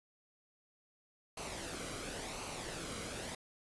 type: noise with flanger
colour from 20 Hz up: pink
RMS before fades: -43 dBFS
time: 1.37-3.35 s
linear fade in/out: 5 ms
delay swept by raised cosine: 0.56 to 1.15 ms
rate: 0.94 Hz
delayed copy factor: -0.5
effects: resampled to 24000 Hz